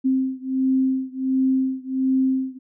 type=beating tone pair; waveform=sine; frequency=262.1 / 263.5 Hz; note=C4 / C4; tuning=+3 / +12 cents; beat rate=1.4 Hz; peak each=-21 / -22 dBFS; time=0.04-2.59 s; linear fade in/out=20 ms; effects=none